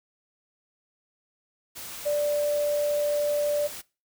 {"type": "tone in noise", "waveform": "sine", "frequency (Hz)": 587, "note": "D5", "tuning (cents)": -1, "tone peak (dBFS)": -22, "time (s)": [2.05, 3.68], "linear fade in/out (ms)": 20, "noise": "white", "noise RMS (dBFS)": -39, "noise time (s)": [1.75, 3.82], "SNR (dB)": 14, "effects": ["noise-tail reverb RT60 0.3 s tail -21 dB re dry"]}